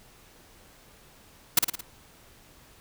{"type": "noise with echo", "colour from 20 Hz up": "white", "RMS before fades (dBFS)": -17, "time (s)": [1.57, 1.59], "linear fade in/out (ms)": 5, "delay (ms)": 55, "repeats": 4, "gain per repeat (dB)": -5, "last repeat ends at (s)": 1.81, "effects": ["pink hiss -55 dBFS RMS until 2.8 s"]}